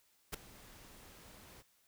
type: noise with ADSR envelope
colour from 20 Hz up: pink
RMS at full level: -36 dBFS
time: 0.32-1.63 s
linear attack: 22 ms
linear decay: 5 ms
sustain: -21 dB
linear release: 28 ms
effects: white hiss -72 dBFS RMS until 1.87 s